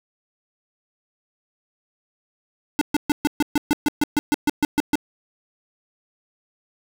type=tone bursts; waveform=square; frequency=294.9 Hz; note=D4; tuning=7 cents sharp; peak=-16 dBFS; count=15; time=2.79-4.955 s; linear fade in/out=0 ms; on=23 ms; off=130 ms; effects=none

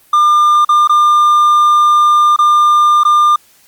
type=tone with dropouts; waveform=triangle; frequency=1200 Hz; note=D6; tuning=37 cents sharp; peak=-4 dBFS; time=0.13-3.36 s; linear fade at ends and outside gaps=5 ms; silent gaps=0.649-0.69 / 0.875-0.894 / 2.363-2.388 / 3.035-3.05 s; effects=white hiss -48 dBFS RMS until 3.67 s + Opus 32 kbps

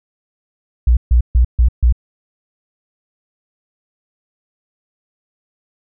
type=tone bursts; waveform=sine; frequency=59.9 Hz; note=A#1; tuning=48 cents sharp; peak=-7 dBFS; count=5; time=0.87-1.925 s; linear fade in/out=5 ms; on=99 ms; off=140 ms; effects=none

